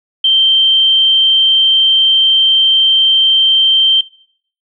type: tone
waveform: sine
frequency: 3134 Hz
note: G7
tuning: 1 cent flat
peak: -7 dBFS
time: 0.24-4.01 s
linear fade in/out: 5 ms
effects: noise-tail reverb RT60 0.6 s tail -20 dB re dry